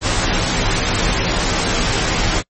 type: noise with comb filter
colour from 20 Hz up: pink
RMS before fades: -17 dBFS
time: 0.01-2.43 s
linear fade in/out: 50 ms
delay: 14 ms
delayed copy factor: -0.8
effects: noise-tail reverb RT60 0.1 s tail -26 dB re dry + MP3 32 kbps